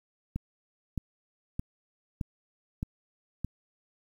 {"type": "click train", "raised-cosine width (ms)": 5, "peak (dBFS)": -19, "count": 6, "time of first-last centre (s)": [0.36, 3.446], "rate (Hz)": 1.62, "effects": ["9-bit"]}